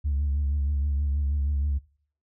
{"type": "tone with vibrato", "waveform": "sine", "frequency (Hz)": 71.4, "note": "D2", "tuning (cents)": -48, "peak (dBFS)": -21, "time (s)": [0.04, 1.79], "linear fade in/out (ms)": 20, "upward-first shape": "triangle", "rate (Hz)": 6.3, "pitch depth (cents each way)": 70, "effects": ["noise-tail reverb RT60 0.5 s tail -21 dB re dry", "tanh soft clip ceiling -20 dBFS"]}